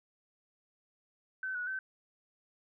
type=tone with pitch steps; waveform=sine; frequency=1528 / 1465 / 1537 Hz; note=G6 / F#6 / G6; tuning=-45 / -18 / -35 cents; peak=-34 dBFS; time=1.43-1.79 s; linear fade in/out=2 ms; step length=120 ms; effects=none